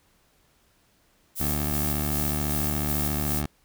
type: noise with tremolo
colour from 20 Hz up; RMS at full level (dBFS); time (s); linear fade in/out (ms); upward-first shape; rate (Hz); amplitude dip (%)
violet; -29; 1.35-3.43; 50; square; 2.6; 30
type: tone with vibrato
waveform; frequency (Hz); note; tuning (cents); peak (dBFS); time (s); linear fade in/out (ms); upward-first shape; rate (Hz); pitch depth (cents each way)
15% pulse; 74; D2; +14; -20; 1.4-3.46; 5; sine; 8.9; 11
effects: pink hiss -64 dBFS RMS until 3.64 s